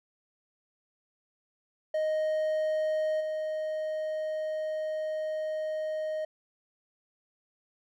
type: tone with level steps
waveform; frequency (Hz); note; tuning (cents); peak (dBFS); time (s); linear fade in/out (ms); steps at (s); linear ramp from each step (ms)
triangle; 622.3; D#5; 0; -24 / -28; 1.94-6.25; 5; 3.2; 10
effects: none